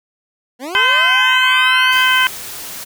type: linear sweep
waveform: 20% pulse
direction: up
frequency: 233.1 to 1664 Hz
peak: -19 dBFS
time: 0.59-2.06 s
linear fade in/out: 50 ms
type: harmonic tone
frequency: 513 Hz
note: C5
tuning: 34 cents flat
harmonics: 2 / 3 / 4 / 5 / 6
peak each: -17 / -14 / -19 / -19 / -16 dBFS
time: 0.75-2.27 s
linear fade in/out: 0 ms
type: noise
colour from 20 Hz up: white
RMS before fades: -29 dBFS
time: 1.91-2.85 s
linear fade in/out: 20 ms
effects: none